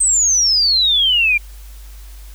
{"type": "exponential sweep", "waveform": "sine", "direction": "down", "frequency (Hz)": [8372, 2349], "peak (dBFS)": -11, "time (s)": [0, 1.38], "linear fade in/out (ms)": 10, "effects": ["added 50 Hz sine -33 dBFS peak until 2.34 s", "white hiss -46 dBFS RMS until 2.34 s"]}